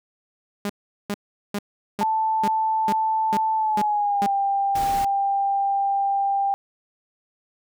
sawtooth tone bursts, 203.7 Hz, G#3, 33 cents flat, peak -20 dBFS, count 9, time 0.65-4.264 s, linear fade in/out 2 ms, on 46 ms, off 400 ms
sine tone with pitch glide, 880 to 793.1 Hz, A5 to G5, 0 to +20 cents, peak -19 dBFS, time 2.01-6.54 s, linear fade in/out 0 ms, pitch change -180 cents, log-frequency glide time 3.56-4.29 s
pink noise, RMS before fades -33 dBFS, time 4.75-5.05 s, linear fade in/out 5 ms
effects none

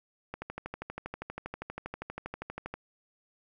click train, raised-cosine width 0.5 ms, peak -22 dBFS, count 31, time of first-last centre 0.34-2.74 s, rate 12.5 Hz, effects none

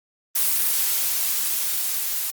blue noise with level ramp, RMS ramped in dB -20 to -26 dBFS, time 0.35-2.31 s, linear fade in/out 10 ms, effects Opus 32 kbps

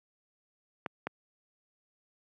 clicks, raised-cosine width 0.5 ms, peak -18 dBFS, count 2, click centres 0.862 / 1.07 s, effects high-pass 150 Hz 12 dB/octave

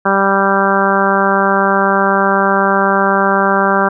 harmonic tone, 196 Hz, G3, in tune, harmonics 1 / 2 / 3 / 4 / 5 / 6 / 7 / 8, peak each -18 / -18 / -18 / -18 / -18 / -18 / -18 / -18 dBFS, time 0.05-3.89 s, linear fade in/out 10 ms, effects none

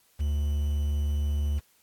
triangle tone with quantisation, 73 Hz, D2, 10 cents flat, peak -22 dBFS, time 0.19-1.6 s, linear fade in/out 20 ms, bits 8, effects white hiss -64 dBFS RMS until 1.82 s + AAC 64 kbps

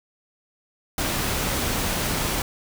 pink noise, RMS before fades -25 dBFS, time 0.98-2.42 s, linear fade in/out 2 ms, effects none

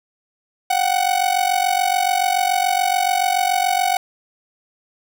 45% pulse ring-modulated tone, 745 Hz, F#5, 12 cents sharp, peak -13 dBFS, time 0.7-3.97 s, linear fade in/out 2 ms, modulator 23.5 Hz, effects none

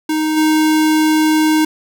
square tone with level steps, 311.1 Hz, D#4, in tune, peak -15 / -11 dBFS, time 0.09-1.65 s, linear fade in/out 5 ms, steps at 0.36 s, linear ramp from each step 20 ms, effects none

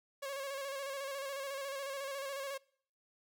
sawtooth tone with vibrato, 550 Hz, C#5, 14 cents flat, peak -35 dBFS, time 0.22-2.58 s, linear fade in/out 10 ms, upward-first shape square, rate 14 Hz, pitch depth 38 cents each way, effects noise-tail reverb RT60 0.6 s tail -25 dB re dry

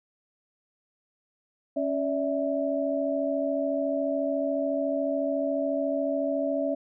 sine tone cluster, 277.2 / 576 / 650 Hz, C#4 / D5 / E5, 0 / -34 / -24 cents, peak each -29 dBFS, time 1.76-6.75 s, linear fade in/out 10 ms, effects none

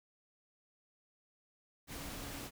sine tone in noise, 280 Hz, C#4, 18 cents sharp, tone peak -54 dBFS, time 1.87-2.51 s, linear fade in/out 50 ms, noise pink, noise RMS -45 dBFS, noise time 1.87-2.51 s, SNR -12 dB, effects none

